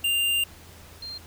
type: tone pair in turn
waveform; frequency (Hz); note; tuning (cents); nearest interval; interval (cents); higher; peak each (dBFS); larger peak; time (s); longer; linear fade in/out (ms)
square / sine; 2794 / 4186; F7 / C8; 0 / 0; perfect fifth; 700; second; -22 / -34; first; 0.04-0.44 / 1.02-1.18; first; 5
effects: added 83 Hz sine -49 dBFS peak until 1.26 s + pink hiss -49 dBFS RMS until 1.26 s